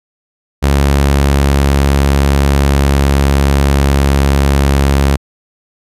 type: tone with pitch glide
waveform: sawtooth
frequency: 69.8 to 69.32 Hz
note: C#2 to C#2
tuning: +13 to +1 cents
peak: -4 dBFS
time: 0.62-5.17 s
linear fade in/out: 20 ms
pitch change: -12 cents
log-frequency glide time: 0.94-4.93 s
effects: resampled to 32000 Hz